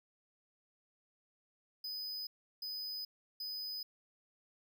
square tone bursts, 5000 Hz, D#8, 8 cents sharp, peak -40 dBFS, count 3, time 1.84-3.83 s, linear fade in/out 5 ms, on 430 ms, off 350 ms, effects none

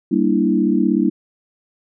sine chord, E half-diminished seventh, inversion first, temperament equal, 196 / 233.1 / 293.7 / 329.6 Hz, G3 / Bb3 / D4 / E4, 0 / 0 / 0 / 0 cents, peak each -19 dBFS, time 0.11-1.1 s, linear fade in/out 10 ms, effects none

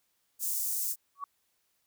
white high-pass noise, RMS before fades -32 dBFS, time 0.39-0.96 s, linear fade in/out 50 ms, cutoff 6500 Hz, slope 24 dB/octave
sine tone with exponential growth, 1127 Hz, C#6, 28 cents sharp, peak -30 dBFS, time 1.15-1.24 s, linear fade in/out 2 ms, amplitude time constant 18 ms
effects white hiss -75 dBFS RMS until 1.86 s

